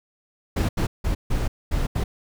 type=noise bursts at uneven times; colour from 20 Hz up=brown; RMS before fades=-22 dBFS; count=6; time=0.56-0.69 / 0.77-0.87 / 1.04-1.15 / 1.3-1.48 / 1.71-1.87 / 1.95-2.04 s; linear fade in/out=10 ms; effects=none